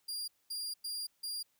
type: tone bursts at uneven times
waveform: sawtooth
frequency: 4806 Hz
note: D8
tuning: 39 cents sharp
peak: -34 dBFS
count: 4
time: 0.08-0.28 / 0.5-0.74 / 0.84-1.07 / 1.23-1.43 s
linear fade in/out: 10 ms
effects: white hiss -75 dBFS RMS until 1.59 s